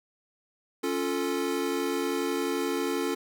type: chord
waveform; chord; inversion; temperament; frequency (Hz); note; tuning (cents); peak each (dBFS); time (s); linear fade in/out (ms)
square; Db augmented; none; equal; 277.2 / 349.2 / 440; Db4 / F4 / A4; 0 / 0 / 0; -32 / -32 / -32; 0.83-3.15; 10
effects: none